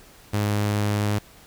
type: tone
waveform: sawtooth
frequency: 103.83 Hz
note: G#2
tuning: in tune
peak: -17 dBFS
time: 0.33-1.19 s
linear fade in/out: 10 ms
effects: pink hiss -50 dBFS RMS until 1.46 s